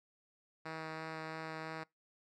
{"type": "tone with vibrato", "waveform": "5% pulse", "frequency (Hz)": 159.3, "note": "D#3", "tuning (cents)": 41, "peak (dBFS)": -30, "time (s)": [0.65, 1.84], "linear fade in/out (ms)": 10, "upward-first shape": "sine", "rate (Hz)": 3, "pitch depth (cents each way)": 8, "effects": ["noise-tail reverb RT60 0.2 s tail -25 dB re dry", "low-pass 4000 Hz 12 dB/octave"]}